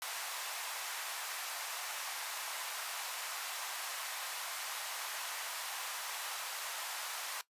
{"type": "high-pass noise", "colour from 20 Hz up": "pink", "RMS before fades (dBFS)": -41, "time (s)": [0.02, 7.41], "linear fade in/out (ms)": 0, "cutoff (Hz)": 770, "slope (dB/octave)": 24, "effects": ["noise-tail reverb RT60 0.1 s tail -17 dB re dry", "resampled to 32000 Hz"]}